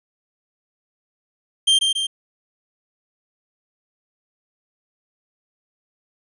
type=tone with echo; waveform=45% pulse; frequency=3168 Hz; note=G7; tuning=18 cents sharp; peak=-12 dBFS; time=1.67-1.79 s; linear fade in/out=10 ms; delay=140 ms; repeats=2; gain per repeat=-4 dB; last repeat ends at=2.07 s; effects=resampled to 24000 Hz